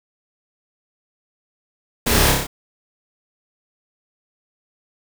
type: noise with echo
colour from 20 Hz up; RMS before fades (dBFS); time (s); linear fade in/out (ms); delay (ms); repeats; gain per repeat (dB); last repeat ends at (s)
pink; -19; 2.06-2.32; 10; 30; 5; -2; 2.47
effects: none